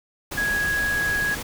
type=tone in noise; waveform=sine; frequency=1661.2 Hz; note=G#6; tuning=in tune; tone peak=-21 dBFS; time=0.37-1.35 s; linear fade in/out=10 ms; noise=pink; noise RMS=-31 dBFS; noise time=0.31-1.43 s; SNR=+7 dB; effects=none